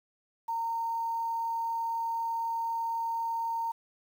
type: tone with quantisation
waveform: sine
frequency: 918 Hz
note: A#5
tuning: 27 cents flat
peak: -29 dBFS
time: 0.48-3.72 s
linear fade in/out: 10 ms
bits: 9
effects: none

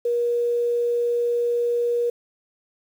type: tone with quantisation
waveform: sine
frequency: 476.8 Hz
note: A#4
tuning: 39 cents sharp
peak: -19 dBFS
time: 0.05-2.1 s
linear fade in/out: 5 ms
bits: 8
effects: none

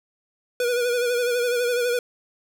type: tone with vibrato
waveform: square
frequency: 485.5 Hz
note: B4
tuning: 30 cents flat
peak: -21 dBFS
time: 0.6-1.99 s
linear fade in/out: 2 ms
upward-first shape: sine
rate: 12 Hz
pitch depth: 45 cents each way
effects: none

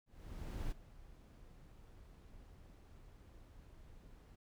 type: noise with ADSR envelope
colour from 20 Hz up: brown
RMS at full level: -41 dBFS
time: 0.06-4.36 s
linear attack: 650 ms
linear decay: 19 ms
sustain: -17 dB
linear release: 11 ms
effects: none

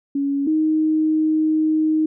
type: tone pair in turn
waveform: sine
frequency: 280 / 312.3 Hz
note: C#4 / D#4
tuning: +18 / +7 cents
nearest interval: major second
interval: 189 cents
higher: second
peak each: -18 / -15 dBFS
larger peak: second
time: 0.15-0.47 / 0.47-2.06 s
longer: second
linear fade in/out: 5 ms
effects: none

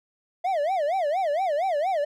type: tone with vibrato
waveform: triangle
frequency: 668 Hz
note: E5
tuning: 23 cents sharp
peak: -20 dBFS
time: 0.44-2.05 s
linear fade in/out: 10 ms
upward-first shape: sine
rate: 4.3 Hz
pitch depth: 270 cents each way
effects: none

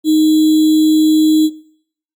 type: tone with sample-and-hold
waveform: sine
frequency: 311.1 Hz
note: D#4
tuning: in tune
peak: -8 dBFS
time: 0.04-1.5 s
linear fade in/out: 50 ms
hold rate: 3675 Hz
effects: noise-tail reverb RT60 0.7 s tail -20 dB re dry + Opus 32 kbps

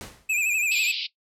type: noise with exponential decay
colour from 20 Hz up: pink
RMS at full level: -35 dBFS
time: 0.01-0.35 s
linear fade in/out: 0 ms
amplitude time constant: 73 ms
type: tone with vibrato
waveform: square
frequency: 2500 Hz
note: D#7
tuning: 8 cents sharp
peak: -22 dBFS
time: 0.29-0.92 s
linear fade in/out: 10 ms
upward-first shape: sine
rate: 12 Hz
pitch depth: 86 cents each way
type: band-pass noise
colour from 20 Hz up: white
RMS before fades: -30 dBFS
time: 0.71-1.07 s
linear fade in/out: 10 ms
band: 2300 to 4900 Hz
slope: 96 dB/octave
effects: noise-tail reverb RT60 0.1 s tail -17 dB re dry + low-pass 12000 Hz 12 dB/octave

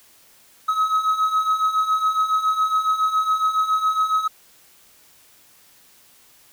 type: beating tone pair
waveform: triangle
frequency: 1273 / 1280.2 Hz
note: D#6 / D#6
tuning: +39 / +49 cents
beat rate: 7.2 Hz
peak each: -22 / -17 dBFS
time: 0.68-4.28 s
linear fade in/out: 10 ms
effects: white hiss -53 dBFS RMS until 6.52 s

